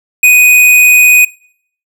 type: tone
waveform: square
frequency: 2489 Hz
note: D#7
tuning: in tune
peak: -3 dBFS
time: 0.23-1.25 s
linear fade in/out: 5 ms
effects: noise-tail reverb RT60 0.6 s tail -23 dB re dry